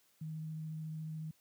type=tone with vibrato; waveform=sine; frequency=157.2 Hz; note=D#3; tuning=18 cents sharp; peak=-39 dBFS; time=0.21-1.31 s; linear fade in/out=5 ms; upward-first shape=triangle; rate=14 Hz; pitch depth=14 cents each way; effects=white hiss -71 dBFS RMS until 1.4 s + high-pass 80 Hz 12 dB/octave